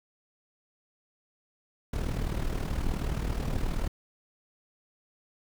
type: noise with amplitude modulation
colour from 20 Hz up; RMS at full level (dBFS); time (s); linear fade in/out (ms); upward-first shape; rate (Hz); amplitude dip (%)
brown; -27; 1.93-3.88; 5; sine; 38.8; 65
effects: none